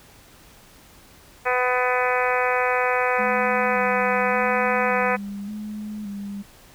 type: harmonic tone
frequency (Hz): 250.4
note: B3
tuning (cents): +24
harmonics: 2 / 3 / 4 / 5 / 6 / 7 / 8 / 9 / 10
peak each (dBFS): -24 / -26 / -27 / -28 / -29 / -29 / -30 / -31 / -31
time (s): 1.45-5.17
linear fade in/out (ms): 20
type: tone with vibrato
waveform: sine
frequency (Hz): 206.1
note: G#3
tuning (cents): -13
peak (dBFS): -29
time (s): 3.18-6.43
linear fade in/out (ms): 20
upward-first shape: square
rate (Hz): 0.87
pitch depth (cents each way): 44
effects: pink hiss -50 dBFS RMS until 6.74 s